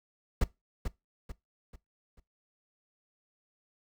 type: noise with echo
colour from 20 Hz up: brown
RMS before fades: -24 dBFS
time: 0.41-0.44 s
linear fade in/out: 5 ms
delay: 440 ms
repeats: 4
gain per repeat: -8 dB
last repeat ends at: 2.2 s
effects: noise-tail reverb RT60 0.2 s tail -20 dB re dry